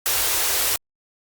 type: band-stop noise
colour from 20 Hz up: white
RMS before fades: -21 dBFS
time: 0.06-0.76 s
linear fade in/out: 0 ms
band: 110 to 310 Hz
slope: 48 dB/octave
effects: Opus 48 kbps